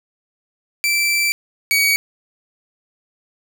sawtooth tone pair in turn, 2335 / 2258 Hz, D7 / C#7, -11 / +31 cents, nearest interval minor second, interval 58 cents, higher first, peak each -12 / -10 dBFS, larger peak second, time 0.84-1.32 / 1.71-1.96 s, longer first, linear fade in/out 0 ms, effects none

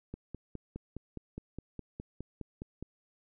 click train, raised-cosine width 3 ms, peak -27 dBFS, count 14, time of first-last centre 0.14-2.826 s, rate 4.84 Hz, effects none

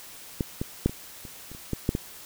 clicks, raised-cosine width 3 ms, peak -12 / -15 / -8 / -22 / -28 / -29 / -30 / -14 / -9 / -13 dBFS, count 10, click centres 0.408 / 0.615 / 0.86 / 0.895 / 1.252 / 1.516 / 1.549 / 1.733 / 1.891 / 1.951 s, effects white hiss -45 dBFS RMS until 2.25 s

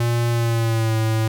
square tone with pitch glide, 118.2 to 110.92 Hz, A#2 to A2, +24 to +14 cents, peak -18 dBFS, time 0-1.28 s, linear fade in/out 5 ms, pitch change -110 cents, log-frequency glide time 0.3-0.96 s, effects none

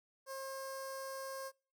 15% pulse tone with notch filter, 536 Hz, C5, 42 cents sharp, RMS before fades -44 dBFS, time 0.26-1.52 s, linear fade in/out 50 ms, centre 2400 Hz, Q 0.63, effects noise-tail reverb RT60 0.4 s tail -26 dB re dry

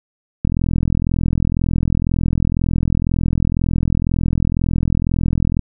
click train, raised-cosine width 5 ms, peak -5 dBFS, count 217, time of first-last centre 0.45-5.593 s, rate 42 Hz, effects none

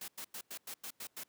white noise bursts, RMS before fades -44 dBFS, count 8, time 0.01-1.236 s, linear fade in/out 5 ms, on 71 ms, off 94 ms, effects pink hiss -75 dBFS RMS until 1.28 s + high-pass 150 Hz 12 dB/octave

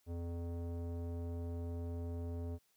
square tone with low-pass filter, 85.2 Hz, F2, 42 cents flat, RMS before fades -41 dBFS, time 0.06-2.59 s, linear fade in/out 50 ms, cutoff 530 Hz, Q 1.3, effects white hiss -75 dBFS RMS until 2.76 s

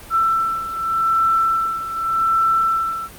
sine beating tone pair, 1334 / 1334.85 Hz, E6 / E6, +20 / +21 cents, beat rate 0.85 Hz, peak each -17 / -22 dBFS, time 0.1-3.09 s, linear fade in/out 50 ms, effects pink hiss -39 dBFS RMS until 3.18 s + Opus 32 kbps

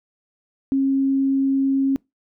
sine tone, 270.9 Hz, C#4, 40 cents flat, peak -16 dBFS, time 0.72-1.96 s, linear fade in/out 0 ms, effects noise-tail reverb RT60 0.2 s tail -25 dB re dry

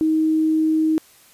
sine tone, 315.2 Hz, D#4, 23 cents sharp, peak -15 dBFS, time 0.01-0.98 s, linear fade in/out 0 ms, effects white hiss -51 dBFS RMS until 1.33 s + resampled to 32000 Hz

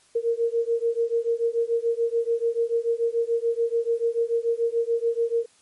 sine beating tone pair, 461 / 467.9 Hz, A#4 / A#4, -19 / +6 cents, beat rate 6.9 Hz, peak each -24 / -24 dBFS, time 0.15-5.46 s, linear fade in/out 10 ms, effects white hiss -59 dBFS RMS until 5.61 s + MP3 48 kbps

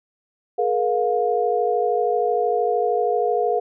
sine tone cluster, 423.9 / 476.9 / 709 Hz, G#4 / A#4 / F5, +35 / +39 / +26 cents, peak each -22 dBFS, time 0.58-3.6 s, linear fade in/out 10 ms, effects none

